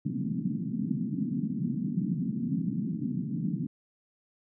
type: band-pass noise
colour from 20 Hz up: white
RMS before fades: -31 dBFS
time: 0.05-3.67 s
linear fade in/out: 5 ms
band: 140 to 260 Hz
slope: 48 dB/octave
effects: none